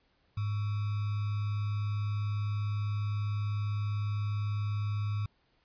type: tone with sample-and-hold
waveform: sine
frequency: 103.83 Hz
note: G#2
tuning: in tune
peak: -29 dBFS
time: 0.37-5.26 s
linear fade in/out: 5 ms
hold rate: 1225 Hz
effects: pink hiss -71 dBFS RMS until 5.64 s + resampled to 11025 Hz